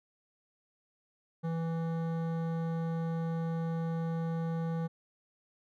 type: tone with hard clipping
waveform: sine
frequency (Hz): 164.81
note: E3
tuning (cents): 0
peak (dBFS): -33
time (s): 1.43-4.88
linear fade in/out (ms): 20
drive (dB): 14
effects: none